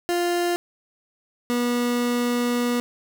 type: tone pair in turn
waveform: 30% pulse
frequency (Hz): 349.2 / 242.2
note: F4 / B3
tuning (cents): 0 / -34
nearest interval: tritone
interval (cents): 634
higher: first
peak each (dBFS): -18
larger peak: neither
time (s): 0.09-0.56 / 1.5-2.8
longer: second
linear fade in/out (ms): 0
effects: none